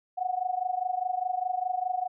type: tone with amplitude modulation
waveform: sine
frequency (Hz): 735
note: F#5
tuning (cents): -12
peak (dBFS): -23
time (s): 0.17-2.08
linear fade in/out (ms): 20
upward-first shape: sine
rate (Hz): 24.9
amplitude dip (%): 85
effects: none